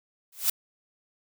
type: noise with exponential growth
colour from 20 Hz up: blue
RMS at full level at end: -19 dBFS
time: 0.32-0.5 s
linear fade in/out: 5 ms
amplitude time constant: 39 ms
effects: none